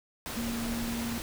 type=tone in noise; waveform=sine; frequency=233 Hz; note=A#3; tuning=1 cent flat; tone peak=-32 dBFS; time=0.37-1.18 s; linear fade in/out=0 ms; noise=pink; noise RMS=-37 dBFS; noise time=0.26-1.22 s; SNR=+2 dB; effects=none